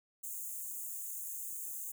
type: high-pass noise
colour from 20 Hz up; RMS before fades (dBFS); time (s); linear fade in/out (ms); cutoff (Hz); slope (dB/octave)
white; -42; 0.23-1.92; 10; 6500; 96
effects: none